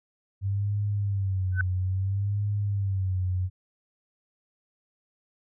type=tone with vibrato; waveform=sine; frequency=97.1 Hz; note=G2; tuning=16 cents flat; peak=-24 dBFS; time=0.41-3.5 s; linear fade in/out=50 ms; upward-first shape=sine; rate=0.6 Hz; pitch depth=100 cents each way
type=tone with exponential growth; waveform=sine; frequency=1514 Hz; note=F#6; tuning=39 cents sharp; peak=-20 dBFS; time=1.52-1.61 s; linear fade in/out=2 ms; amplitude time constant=18 ms
effects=none

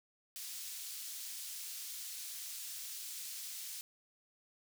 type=high-pass noise; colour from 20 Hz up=pink; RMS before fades=-45 dBFS; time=0.36-3.81 s; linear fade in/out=0 ms; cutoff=4700 Hz; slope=12 dB/octave; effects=none

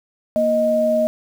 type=tone pair together; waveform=sine; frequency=234.3 / 623 Hz; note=A#3 / D#5; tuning=+9 / +2 cents; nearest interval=octave + perfect fourth; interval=1693 cents; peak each=-22 / -15 dBFS; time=0.36-1.07 s; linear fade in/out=0 ms; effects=7-bit

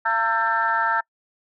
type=tone cluster; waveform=sine; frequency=683 / 909 / 1339 / 1579 / 1786 Hz; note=F5 / A#5 / E6 / G6 / A6; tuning=-39 / -44 / +27 / +12 / +25 cents; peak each=-31 / -22 / -23 / -25 / -28 dBFS; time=0.05-1.01 s; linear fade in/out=10 ms; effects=noise-tail reverb RT60 0.1 s tail -26 dB re dry + tanh soft clip ceiling -8 dBFS

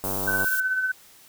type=click train; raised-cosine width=1 ms; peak=-17 dBFS; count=40; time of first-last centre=0.04-0.444 s; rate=96.6 Hz
type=noise; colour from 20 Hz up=violet; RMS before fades=-30 dBFS; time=0.04-0.6 s; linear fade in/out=0 ms
type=tone with tremolo; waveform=sine; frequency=1518 Hz; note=F#6; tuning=44 cents sharp; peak=-20 dBFS; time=0.27-0.92 s; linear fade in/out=10 ms; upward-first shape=sine; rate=16 Hz; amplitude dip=45%
effects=white hiss -52 dBFS RMS until 1.28 s

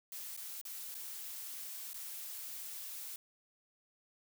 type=noise with dropouts; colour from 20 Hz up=blue; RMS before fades=-45 dBFS; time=0.12-3.16 s; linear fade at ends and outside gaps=2 ms; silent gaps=0.366-0.374 / 0.614-0.651 / 0.944-0.95 / 1.933-1.942 s; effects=none

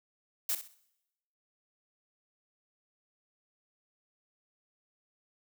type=noise with echo; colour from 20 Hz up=blue; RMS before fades=-31 dBFS; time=0.49-0.55 s; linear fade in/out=2 ms; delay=64 ms; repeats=3; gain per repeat=-11 dB; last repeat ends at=0.742 s; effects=noise-tail reverb RT60 0.9 s tail -21 dB re dry

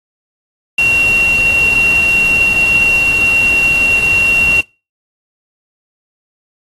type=tone in noise; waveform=sine; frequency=2744 Hz; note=F7; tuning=31 cents flat; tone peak=-8 dBFS; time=0.78-4.61 s; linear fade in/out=5 ms; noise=pink; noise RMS=-25 dBFS; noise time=0.78-4.61 s; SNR=+14 dB; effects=noise-tail reverb RT60 0.3 s tail -24 dB re dry + AAC 32 kbps

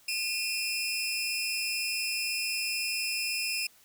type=tone cluster; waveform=sawtooth; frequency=2446 / 2687 / 5170 Hz; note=D#7 / E7 / E8; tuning=-30 / +33 / -34 cents; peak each=-31 dBFS; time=0.08-3.67 s; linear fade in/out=5 ms; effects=white hiss -60 dBFS RMS until 3.84 s

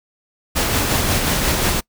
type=noise with tremolo; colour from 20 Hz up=pink; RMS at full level=-17 dBFS; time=0.55-1.81 s; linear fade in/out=20 ms; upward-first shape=sine; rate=5.6 Hz; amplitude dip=30%; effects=noise-tail reverb RT60 0.1 s tail -25 dB re dry

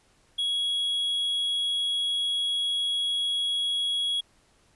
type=tone; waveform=triangle; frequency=3329 Hz; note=G#7; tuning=3 cents sharp; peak=-23 dBFS; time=0.38-4.21 s; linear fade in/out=10 ms; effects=pink hiss -63 dBFS RMS until 4.75 s + resampled to 24000 Hz

